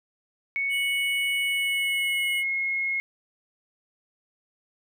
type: tone with pitch glide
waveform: sine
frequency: 2217 to 2163 Hz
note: C#7 to C#7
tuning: 0 to -43 cents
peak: -24 dBFS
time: 0.56-3 s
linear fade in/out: 0 ms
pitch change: -43 cents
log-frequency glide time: 1.43-2.36 s
type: tone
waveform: square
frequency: 2934 Hz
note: F#7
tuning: 15 cents flat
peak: -30 dBFS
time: 0.69-2.44 s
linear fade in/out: 50 ms
effects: none